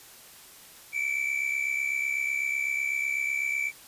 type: tone pair together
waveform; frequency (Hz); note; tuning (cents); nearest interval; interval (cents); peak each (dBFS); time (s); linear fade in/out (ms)
triangle; 2262 / 2330; C#7 / D7; +34 / -14; minor second; 52; -30 / -26; 0.92-3.72; 50
effects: white hiss -50 dBFS RMS until 3.87 s + resampled to 32000 Hz